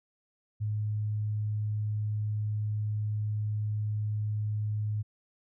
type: tone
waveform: sine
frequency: 106 Hz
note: G#2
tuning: 36 cents sharp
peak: -28 dBFS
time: 0.6-5.03 s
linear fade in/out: 20 ms
effects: none